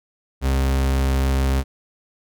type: tone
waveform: 40% pulse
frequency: 66.8 Hz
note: C2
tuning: 36 cents sharp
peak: -16 dBFS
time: 0.41-1.64 s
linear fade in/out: 50 ms
effects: none